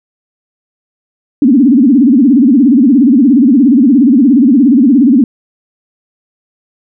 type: tone with vibrato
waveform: sine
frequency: 260.1 Hz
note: C4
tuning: 10 cents flat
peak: -3 dBFS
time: 1.42-5.24 s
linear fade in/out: 2 ms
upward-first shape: sine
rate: 17 Hz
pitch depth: 240 cents each way
effects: none